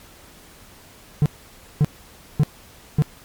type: tone bursts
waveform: triangle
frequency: 148.9 Hz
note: D3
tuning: 24 cents sharp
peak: -10 dBFS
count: 4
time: 1.22-3.022 s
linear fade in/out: 0 ms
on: 38 ms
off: 550 ms
effects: pink hiss -47 dBFS RMS until 3.24 s + MP3 96 kbps